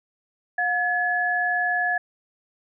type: tone pair together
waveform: sine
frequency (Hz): 716.9 / 1705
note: F5 / G#6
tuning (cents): +45 / +45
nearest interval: octave + minor third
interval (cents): 1500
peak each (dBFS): -25 / -22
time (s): 0.58-1.98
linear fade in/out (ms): 5
effects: none